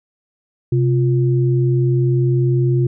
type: tone pair together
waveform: sine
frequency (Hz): 130.05 / 350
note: C3 / F4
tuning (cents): -10 / +4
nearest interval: octave + perfect fourth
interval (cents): 1714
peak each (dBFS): -13 / -20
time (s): 0.72-2.87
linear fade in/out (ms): 5
effects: none